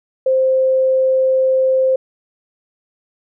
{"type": "tone", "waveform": "sine", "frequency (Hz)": 523.3, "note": "C5", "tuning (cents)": 0, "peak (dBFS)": -11, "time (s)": [0.26, 1.96], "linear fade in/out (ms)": 5, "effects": []}